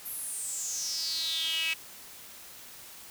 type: tone with high-pass filter sweep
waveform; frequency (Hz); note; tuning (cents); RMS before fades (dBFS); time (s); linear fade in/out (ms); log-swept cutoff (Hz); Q
sawtooth; 323.9; E4; -30; -33; 0.05-1.74; 10; 12000 to 2500; 7.6
effects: white hiss -48 dBFS RMS until 3.1 s